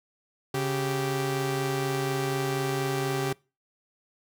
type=tone pair together; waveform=sawtooth; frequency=138.15 / 390.3 Hz; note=C#3 / G4; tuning=-6 / -8 cents; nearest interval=octave + tritone; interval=1798 cents; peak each=-25 dBFS; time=0.54-3.33 s; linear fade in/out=5 ms; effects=noise-tail reverb RT60 0.3 s tail -24 dB re dry